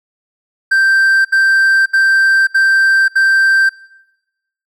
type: tone bursts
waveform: triangle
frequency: 1568 Hz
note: G6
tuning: in tune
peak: -6 dBFS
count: 5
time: 0.71-3.694 s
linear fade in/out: 10 ms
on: 540 ms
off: 71 ms
effects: noise-tail reverb RT60 1.0 s tail -23 dB re dry